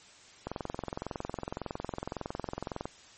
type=click train; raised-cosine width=1 ms; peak=-20 dBFS; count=53; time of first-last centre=0.47-2.855 s; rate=21.8 Hz; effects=white hiss -55 dBFS RMS until 3.17 s + MP3 32 kbps